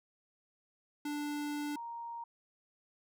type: tone pair in turn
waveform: square / sine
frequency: 293.7 / 934.1 Hz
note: D4 / A#5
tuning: 0 / +3 cents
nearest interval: octave + minor sixth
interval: 2003 cents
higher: second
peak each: -36 / -40 dBFS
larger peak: first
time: 1.05-1.76 / 1.76-2.24 s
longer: first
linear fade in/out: 5 ms
effects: none